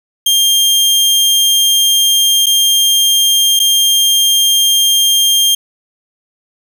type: tone with dropouts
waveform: sawtooth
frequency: 3200 Hz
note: G7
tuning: 35 cents sharp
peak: -5 dBFS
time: 0.26-5.55 s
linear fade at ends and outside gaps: 5 ms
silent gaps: 2.46-2.466 / 3.593-3.599 s
effects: none